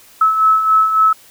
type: beating tone pair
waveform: sine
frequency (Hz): 1296 / 1299.6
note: E6 / E6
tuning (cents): -30 / -25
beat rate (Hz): 3.6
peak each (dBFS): -18 / -10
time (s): 0.21-1.13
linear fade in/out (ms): 5
effects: white hiss -45 dBFS RMS until 1.3 s